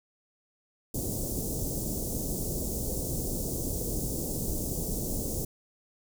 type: band-stop noise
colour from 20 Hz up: pink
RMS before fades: -32 dBFS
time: 0.94-5.45 s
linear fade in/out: 5 ms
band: 540 to 6500 Hz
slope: 24 dB/octave
effects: none